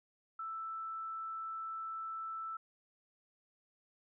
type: tone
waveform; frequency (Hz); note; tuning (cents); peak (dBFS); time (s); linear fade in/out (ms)
sine; 1322; E6; +5; -39; 0.39-2.57; 5
effects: none